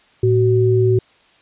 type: tone pair together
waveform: sine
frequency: 112.4 / 375.5 Hz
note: A2 / F#4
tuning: +37 / +26 cents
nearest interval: octave + major sixth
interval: 2089 cents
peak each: -14 dBFS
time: 0.23-0.99 s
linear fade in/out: 5 ms
effects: white hiss -53 dBFS RMS until 1.41 s + resampled to 8000 Hz